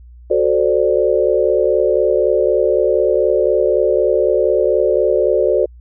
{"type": "chord", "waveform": "sine", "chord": "D dominant seventh", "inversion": "first", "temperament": "equal", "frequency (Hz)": [370, 440, 523.3, 587.3], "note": ["F#4", "A4", "C5", "D5"], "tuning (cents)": [0, 0, 0, 0], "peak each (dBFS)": -17, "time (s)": [0.3, 5.66], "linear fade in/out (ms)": 10, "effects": ["added 60 Hz sine -37 dBFS peak until 5.8 s"]}